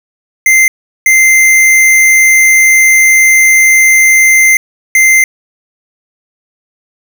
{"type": "tone bursts at uneven times", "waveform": "square", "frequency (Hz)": 2083, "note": "C7", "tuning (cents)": -8, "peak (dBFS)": -4, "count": 3, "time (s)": [[0.46, 0.68], [1.06, 4.57], [4.95, 5.24]], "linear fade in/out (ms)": 2, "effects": []}